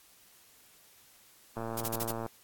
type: click train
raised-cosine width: 1 ms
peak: -23 dBFS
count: 80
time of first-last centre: 1.57-2.263 s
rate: 114 Hz
type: noise bursts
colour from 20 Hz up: blue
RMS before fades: -34 dBFS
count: 5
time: 1.77-2.111 s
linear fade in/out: 5 ms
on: 37 ms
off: 39 ms
effects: white hiss -60 dBFS RMS until 2.43 s + AAC 64 kbps